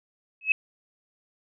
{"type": "tone with exponential growth", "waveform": "sine", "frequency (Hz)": 2576, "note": "E7", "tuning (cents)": -41, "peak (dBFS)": -13, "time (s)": [0.41, 0.52], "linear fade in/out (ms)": 2, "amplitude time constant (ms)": 23, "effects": []}